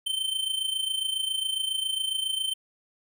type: tone with amplitude modulation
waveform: square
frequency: 3100 Hz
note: G7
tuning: 20 cents flat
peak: -24 dBFS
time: 0.06-2.54 s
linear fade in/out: 10 ms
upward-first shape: sine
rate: 27.3 Hz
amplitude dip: 70%
effects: none